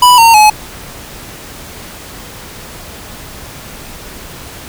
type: tone with pitch steps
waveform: square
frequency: 987.8 / 916.3 / 850.1 Hz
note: B5 / A#5 / G#5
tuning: 0 / -30 / +40 cents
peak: -3 dBFS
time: 0.02-0.5 s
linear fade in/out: 5 ms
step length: 160 ms
effects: pink hiss -30 dBFS RMS until 4.68 s